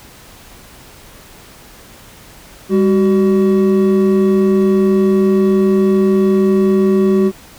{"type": "tone pair together", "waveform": "triangle", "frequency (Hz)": [200, 377.5], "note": ["G3", "F#4"], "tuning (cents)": [35, 35], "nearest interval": "major seventh", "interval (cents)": 1100, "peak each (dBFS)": -10, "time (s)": [2.69, 7.32], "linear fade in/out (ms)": 50, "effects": ["pink hiss -40 dBFS RMS until 7.58 s"]}